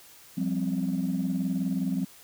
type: chord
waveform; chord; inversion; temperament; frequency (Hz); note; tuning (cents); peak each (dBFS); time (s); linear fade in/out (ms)
sine; F suspended second; none; equal with one note detuned; 176.75 / 196 / 261.6; F3 / G3 / C4; +21 / 0 / 0; -29; 0.37-2.05; 10
effects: tanh soft clip ceiling -19 dBFS + white hiss -52 dBFS RMS until 2.23 s